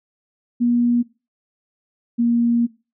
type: tone pair in turn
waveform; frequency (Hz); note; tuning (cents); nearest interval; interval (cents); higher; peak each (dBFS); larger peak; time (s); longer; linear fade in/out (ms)
sine; 239.9 / 235.8; A#3 / A#3; +50 / +20; unison; 30; first; -14; neither; 0.6-1.03 / 2.18-2.67; second; 20
effects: noise-tail reverb RT60 0.3 s tail -20 dB re dry